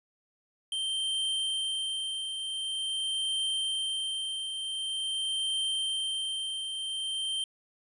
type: tone with tremolo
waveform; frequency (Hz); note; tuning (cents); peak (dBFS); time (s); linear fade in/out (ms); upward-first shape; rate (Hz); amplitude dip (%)
square; 3136; G7; 0; -28; 0.72-7.44; 2; triangle; 0.46; 50
effects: resampled to 24000 Hz + 11-bit